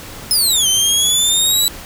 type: exponential two-way sweep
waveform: 20% pulse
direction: down then up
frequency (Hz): 5220 to 3066 to 3959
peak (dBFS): -6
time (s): 0.31-1.68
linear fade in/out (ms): 0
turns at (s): 0.68
effects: pink hiss -33 dBFS RMS until 1.85 s